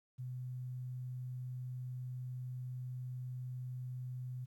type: tone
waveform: sine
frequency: 126.4 Hz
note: B2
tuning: 41 cents sharp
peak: -40 dBFS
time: 0.18-4.46 s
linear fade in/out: 20 ms
effects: 12-bit